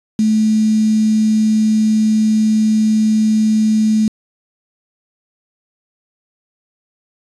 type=tone with quantisation; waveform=sine; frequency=217 Hz; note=A3; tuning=24 cents flat; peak=-10 dBFS; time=0.19-4.08 s; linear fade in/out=2 ms; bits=5; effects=resampled to 24000 Hz

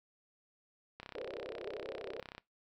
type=click train; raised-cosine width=0.3 ms; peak=-29 dBFS; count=46; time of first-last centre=1-2.38 s; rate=32.6 Hz
type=band-pass noise; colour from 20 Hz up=white; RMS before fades=-44 dBFS; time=1.15-2.2 s; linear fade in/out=0 ms; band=370 to 560 Hz; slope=48 dB/octave
effects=noise-tail reverb RT60 0.2 s tail -22 dB re dry

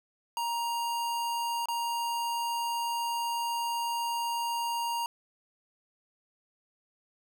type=tone with dropouts; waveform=square; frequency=938 Hz; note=A#5; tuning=11 cents sharp; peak=-30 dBFS; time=0.37-5.06 s; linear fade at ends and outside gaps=1 ms; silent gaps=1.657-1.685 s; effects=none

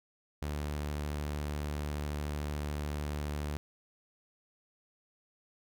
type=tone; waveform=sawtooth; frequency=73.9 Hz; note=D2; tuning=11 cents sharp; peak=-30 dBFS; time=0.42-3.57 s; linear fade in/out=0 ms; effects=none

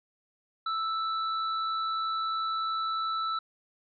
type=tone; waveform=square; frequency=1318.5 Hz; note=E6; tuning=in tune; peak=-29 dBFS; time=0.66-3.39 s; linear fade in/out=5 ms; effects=resampled to 11025 Hz

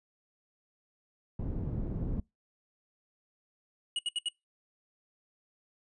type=low-pass noise; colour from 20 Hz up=pink; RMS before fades=-34 dBFS; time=1.39-2.2 s; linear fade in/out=5 ms; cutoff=260 Hz; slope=12 dB/octave
type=tone bursts; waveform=square; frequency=2902 Hz; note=F#7; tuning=34 cents flat; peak=-30 dBFS; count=4; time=3.96-4.286 s; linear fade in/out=2 ms; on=29 ms; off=70 ms
effects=noise-tail reverb RT60 0.2 s tail -25 dB re dry + resampled to 24000 Hz

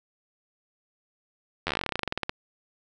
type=slowing click train; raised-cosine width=0.3 ms; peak=-11 dBFS; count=22; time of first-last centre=1.67-2.294 s; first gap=11 ms; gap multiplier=1.09; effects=none

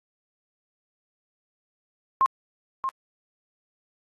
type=tone with echo; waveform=sine; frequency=1065 Hz; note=C6; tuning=30 cents sharp; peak=-16 dBFS; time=2.21-2.26 s; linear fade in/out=0 ms; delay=630 ms; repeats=1; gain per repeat=-8 dB; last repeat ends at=2.89 s; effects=AAC 32 kbps

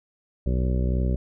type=harmonic tone; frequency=62.9 Hz; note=B1; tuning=32 cents sharp; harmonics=1 / 2 / 3 / 4 / 5 / 6 / 7 / 8 / 9; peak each=-22 / -28 / -30 / -35 / -40 / -36 / -42 / -42 / -39 dBFS; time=0.46-1.16 s; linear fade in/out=5 ms; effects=none

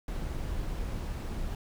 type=noise; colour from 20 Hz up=brown; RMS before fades=-34 dBFS; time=0.08-1.55 s; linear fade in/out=2 ms; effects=none

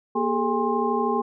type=tone cluster; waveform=sine; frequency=236.9 / 400.2 / 432.8 / 811 / 1059 Hz; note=A#3 / G4 / A4 / G#5 / C6; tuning=+28 / +36 / -29 / -41 / +21 cents; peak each=-27 dBFS; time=0.15-1.22 s; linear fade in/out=10 ms; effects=none

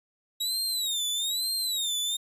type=tone with vibrato; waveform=sawtooth; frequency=3816 Hz; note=A#7; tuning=40 cents sharp; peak=-24 dBFS; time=0.4-2.17 s; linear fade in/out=10 ms; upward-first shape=sine; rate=1.1 Hz; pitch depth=160 cents each way; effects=resampled to 32000 Hz

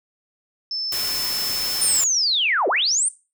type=tone; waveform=sine; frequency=5274 Hz; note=E8; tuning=in tune; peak=-24 dBFS; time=0.71-2.01 s; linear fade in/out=2 ms
type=noise; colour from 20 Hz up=white; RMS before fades=-28 dBFS; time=0.92-2.04 s; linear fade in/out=2 ms
type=linear two-way sweep; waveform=sine; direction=down then up; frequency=9350 to 330 to 9350 Hz; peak=-17 dBFS; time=1.81-3.09 s; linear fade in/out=10 ms; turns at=2.68 s
effects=noise-tail reverb RT60 0.3 s tail -18 dB re dry

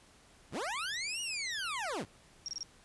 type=linear two-way sweep; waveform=20% pulse; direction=up then down; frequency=38.89 to 2919 to 44.77 Hz; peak=-30 dBFS; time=0.51-2.06 s; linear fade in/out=50 ms; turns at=1.21 s
type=tone bursts; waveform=sine; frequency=5588 Hz; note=F8; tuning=in tune; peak=-36 dBFS; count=4; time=2.46-2.63 s; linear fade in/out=0 ms; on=23 ms; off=26 ms
effects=pink hiss -61 dBFS RMS until 2.84 s + resampled to 24000 Hz

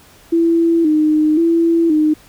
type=tone with vibrato; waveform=sine; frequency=320.1 Hz; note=D#4; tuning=49 cents sharp; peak=-10 dBFS; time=0.32-2.14 s; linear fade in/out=10 ms; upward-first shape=square; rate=0.95 Hz; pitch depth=72 cents each way; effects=pink hiss -46 dBFS RMS until 2.28 s

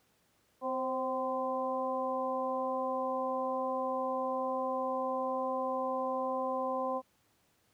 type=harmonic tone with a mistuned harmonic; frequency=257.3 Hz; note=C4; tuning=29 cents flat; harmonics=1 / 2 / 3 / 4; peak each=-40 / -34 / -38 / -36 dBFS; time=0.61-7.02 s; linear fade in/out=50 ms; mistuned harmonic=2; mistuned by=+42 cents; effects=pink hiss -71 dBFS RMS until 7.73 s + high-pass 80 Hz 12 dB/octave

